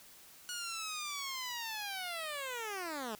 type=linear sweep; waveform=10% pulse; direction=down; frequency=1458 to 204.6 Hz; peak=-30 dBFS; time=0.49-3.15 s; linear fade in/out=0 ms; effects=white hiss -57 dBFS RMS until 3.19 s